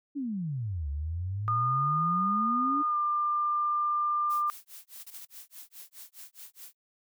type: exponential two-way sweep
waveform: sine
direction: down then up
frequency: 297.5 to 69.3 to 297.5 Hz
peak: -30 dBFS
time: 0.15-2.83 s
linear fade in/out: 20 ms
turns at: 0.89 s
type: tone with pitch glide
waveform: sine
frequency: 1220 to 1194.9 Hz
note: D#6 to D6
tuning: -34 to +30 cents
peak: -25 dBFS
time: 1.48-4.5 s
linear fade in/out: 0 ms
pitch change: -36 cents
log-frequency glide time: 2.87-2.97 s
type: noise with tremolo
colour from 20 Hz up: blue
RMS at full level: -45 dBFS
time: 4.29-6.75 s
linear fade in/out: 20 ms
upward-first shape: sine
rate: 4.8 Hz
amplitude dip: 100%
type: noise bursts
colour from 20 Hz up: blue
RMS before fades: -45 dBFS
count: 4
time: 4.99-5.254 s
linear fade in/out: 10 ms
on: 45 ms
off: 28 ms
effects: none